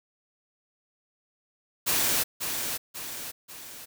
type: noise with echo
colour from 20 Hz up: white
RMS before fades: -25 dBFS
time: 1.86-2.24 s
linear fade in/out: 20 ms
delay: 540 ms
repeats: 3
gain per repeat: -6 dB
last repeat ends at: 3.86 s
effects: none